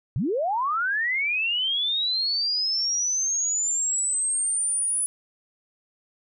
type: linear sweep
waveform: sine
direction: up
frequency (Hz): 98 to 9956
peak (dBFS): -22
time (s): 0.16-5.06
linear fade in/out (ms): 0
effects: none